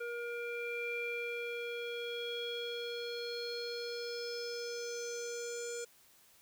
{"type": "tone with low-pass filter sweep", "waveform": "square", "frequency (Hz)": 474.4, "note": "A#4", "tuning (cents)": 30, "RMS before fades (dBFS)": -40, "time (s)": [0, 5.85], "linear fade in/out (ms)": 10, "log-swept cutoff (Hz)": [1900, 7400], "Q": 6.4, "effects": ["white hiss -64 dBFS RMS until 6.41 s"]}